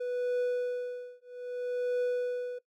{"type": "tone with tremolo", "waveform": "triangle", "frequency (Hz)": 493.3, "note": "B4", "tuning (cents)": -2, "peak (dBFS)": -24, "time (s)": [0, 2.59], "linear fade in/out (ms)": 10, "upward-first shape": "triangle", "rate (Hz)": 0.62, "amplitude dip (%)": 100, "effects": ["noise-tail reverb RT60 0.1 s tail -19 dB re dry"]}